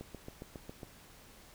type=click train; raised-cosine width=2 ms; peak=-30 dBFS; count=7; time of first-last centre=0.01-0.832 s; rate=7.3 Hz; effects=pink hiss -57 dBFS RMS until 1.54 s